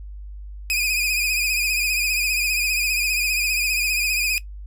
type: tone with vibrato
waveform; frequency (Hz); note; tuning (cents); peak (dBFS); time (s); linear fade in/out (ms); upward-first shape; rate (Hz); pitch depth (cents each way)
sawtooth; 2472; D#7; -12; -16; 0.7-4.38; 0; sine; 15; 60
effects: noise-tail reverb RT60 0.1 s tail -17 dB re dry + added 50 Hz sine -33 dBFS peak until 4.66 s